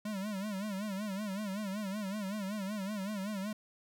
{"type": "tone with vibrato", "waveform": "square", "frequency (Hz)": 201.8, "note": "G#3", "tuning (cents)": -49, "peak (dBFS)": -36, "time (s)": [0.05, 3.53], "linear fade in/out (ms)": 5, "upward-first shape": "sine", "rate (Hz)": 5.3, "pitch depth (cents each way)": 120, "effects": []}